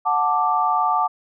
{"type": "chord", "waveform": "sine", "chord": "D major", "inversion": "first", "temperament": "just", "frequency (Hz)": [734.2, 881, 1174.7], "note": ["F#5", "A5", "D6"], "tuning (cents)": [-14, 2, 0], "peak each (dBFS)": [-22, -21, -20], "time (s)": [0.05, 1.08], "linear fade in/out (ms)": 20, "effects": []}